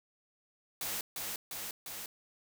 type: noise with echo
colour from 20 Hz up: white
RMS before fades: -37 dBFS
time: 0.81-1.01 s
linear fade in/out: 2 ms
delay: 350 ms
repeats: 3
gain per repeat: -2 dB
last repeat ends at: 2.06 s
effects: none